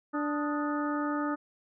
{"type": "harmonic tone with a mistuned harmonic", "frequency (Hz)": 293.7, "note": "D4", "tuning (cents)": 0, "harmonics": [1, 2, 3, 4, 5, 6], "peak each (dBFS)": [-30, -38, -39, -35, -41, -46], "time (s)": [0.13, 1.36], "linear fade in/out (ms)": 20, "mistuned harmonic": 4, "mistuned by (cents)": 98, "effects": []}